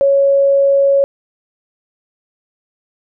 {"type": "tone", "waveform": "sine", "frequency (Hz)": 554.4, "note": "C#5", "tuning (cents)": 0, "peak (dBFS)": -8, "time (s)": [0.01, 1.04], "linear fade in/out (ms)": 0, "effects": []}